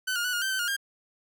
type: tone with pitch steps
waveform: sawtooth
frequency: 1513 / 1419 / 1482 / 1428 / 1555 / 1536 / 1426 / 1607 Hz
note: F#6 / F6 / F#6 / F6 / G6 / G6 / F6 / G6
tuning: +38 / +27 / +2 / +38 / -14 / -36 / +36 / +43 cents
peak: -23 dBFS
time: 0.07-0.766 s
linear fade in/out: 10 ms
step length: 87 ms
effects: none